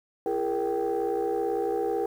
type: tone cluster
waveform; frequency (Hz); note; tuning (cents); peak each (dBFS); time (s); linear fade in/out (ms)
sine; 339.2 / 411.7 / 469.7 / 777; E4 / G#4 / A#4 / G5; +50 / -15 / +13 / -16; -31 / -28 / -28 / -31; 0.26-2.06; 2
effects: tanh soft clip ceiling -19 dBFS + 9-bit